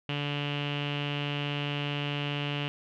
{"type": "tone with low-pass filter", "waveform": "sawtooth", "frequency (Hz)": 144.7, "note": "D3", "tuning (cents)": -25, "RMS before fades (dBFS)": -32, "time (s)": [0.09, 2.68], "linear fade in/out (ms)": 0, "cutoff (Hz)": 2900, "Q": 7.4, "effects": []}